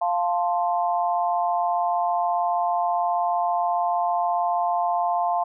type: chord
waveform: sine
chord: F major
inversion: none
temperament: equal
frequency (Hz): 698.5 / 880 / 1046.5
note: F5 / A5 / C6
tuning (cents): 0 / 0 / 0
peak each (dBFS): -22 / -26 / -28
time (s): 0.01-5.44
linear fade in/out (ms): 10
effects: none